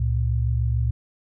sine tone pair together, 68.7 / 115.54 Hz, C#2 / A#2, -15 / -15 cents, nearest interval major sixth, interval 900 cents, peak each -22 dBFS, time 0-0.91 s, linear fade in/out 5 ms, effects none

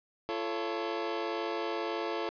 25% pulse chord, F augmented, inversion none, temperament equal with one note detuned, 341.8 / 440 / 554.4 Hz, F4 / A4 / C#5, -37 / 0 / 0 cents, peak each -32 / -32 / -35 dBFS, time 0.29-2.29 s, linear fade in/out 0 ms, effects resampled to 11025 Hz + 10-bit

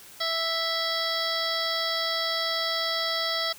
harmonic tone, 659.3 Hz, E5, in tune, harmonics 1 / 2 / 3 / 5 / 6 / 7 / 8, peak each -33 / -33 / -33 / -33 / -33 / -33 / -33 dBFS, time 0.2-3.53 s, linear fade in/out 10 ms, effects white hiss -48 dBFS RMS until 3.58 s

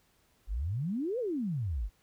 sine exponential two-way sweep, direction up then down, 42.93 to 523.3 to 42.93 Hz, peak -30 dBFS, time 0.47-1.9 s, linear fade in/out 50 ms, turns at 1.19 s, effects pink hiss -69 dBFS RMS until 2.02 s

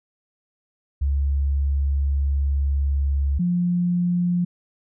sine tone pair in turn, 69.8 / 176.28 Hz, C#2 / F3, +13 / +16 cents, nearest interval octave + major third, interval 1603 cents, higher second, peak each -18 dBFS, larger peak neither, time 1.01-3.39 / 3.39-4.45 s, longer first, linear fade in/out 10 ms, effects none

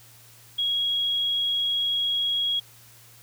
sine tone, 3309 Hz, G#7, 7 cents flat, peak -22 dBFS, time 0.58-2.6 s, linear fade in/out 10 ms, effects added 116 Hz sine -55 dBFS peak until 3.22 s + white hiss -52 dBFS RMS until 3.22 s

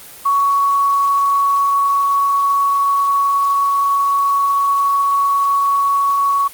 sine tone with quantisation, 1118 Hz, C#6, 14 cents sharp, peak -11 dBFS, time 0.25-6.48 s, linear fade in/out 10 ms, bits 6, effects white hiss -37 dBFS RMS until 6.53 s + Opus 24 kbps

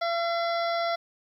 harmonic tone, 679 Hz, F5, 49 cents flat, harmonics 1 / 2 / 3 / 5 / 6 / 7 / 8, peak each -26 / -32 / -36 / -40 / -42 / -43 / -44 dBFS, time 0.01-0.96 s, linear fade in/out 10 ms, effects 10-bit

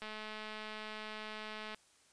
click train, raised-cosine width 0.3 ms, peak -29 dBFS, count 372, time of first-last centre 0.02-1.746 s, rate 215 Hz, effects white hiss -67 dBFS RMS until 2.12 s + resampled to 22050 Hz

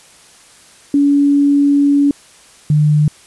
sine tone pair in turn, 284.4 / 150.23 Hz, C#4 / D3, +45 / +40 cents, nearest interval major seventh, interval 1105 cents, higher first, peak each -8 dBFS, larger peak neither, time 0.94-2.11 / 2.7-3.08 s, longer first, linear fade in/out 2 ms, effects white hiss -44 dBFS RMS until 3.26 s + resampled to 24000 Hz

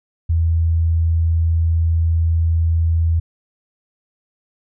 sine tone, 82.41 Hz, E2, in tune, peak -13 dBFS, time 0.29-3.2 s, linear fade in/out 10 ms, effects none

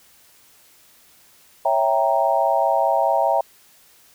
sine chord, C# diminished seventh, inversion none, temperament equal, 554.4 / 659.3 / 784 / 932.3 Hz, C#5 / E5 / G5 / Bb5, 0 / 0 / 0 / 0 cents, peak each -23 / -20 / -21 / -22 dBFS, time 1.65-3.41 s, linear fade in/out 5 ms, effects white hiss -53 dBFS RMS until 4.14 s

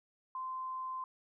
sine tone, 1037 Hz, C6, 16 cents flat, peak -37 dBFS, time 0.35-1.04 s, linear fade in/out 2 ms, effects none

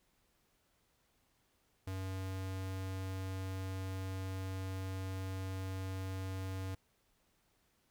square tone, 94.8 Hz, F#2, 43 cents sharp, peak -39 dBFS, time 1.87-6.75 s, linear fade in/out 5 ms, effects pink hiss -75 dBFS RMS until 7.9 s

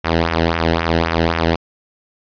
sawtooth tone with flanger, 82.8 Hz, E2, 8 cents sharp, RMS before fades -17 dBFS, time 0.04-1.56 s, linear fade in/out 10 ms, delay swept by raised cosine 0.22 to 0.89 ms, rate 3.8 Hz, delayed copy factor -0.8, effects resampled to 11025 Hz

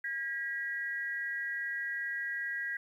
sine tone pair together, 1625 / 1932.5 Hz, G#6 / B6, -38 / -38 cents, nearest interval minor third, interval 300 cents, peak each -36 / -36 dBFS, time 0.04-2.77 s, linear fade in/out 5 ms, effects 11-bit

